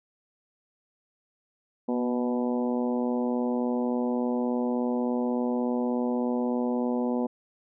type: harmonic tone with a mistuned harmonic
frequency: 123.47 Hz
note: B2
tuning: in tune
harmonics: 2 / 3 / 4 / 5 / 6 / 7 / 8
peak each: -26 / -34 / -32 / -37 / -40 / -39 / -43 dBFS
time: 1.88-7.27 s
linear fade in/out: 10 ms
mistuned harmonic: 2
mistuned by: -24 cents
effects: none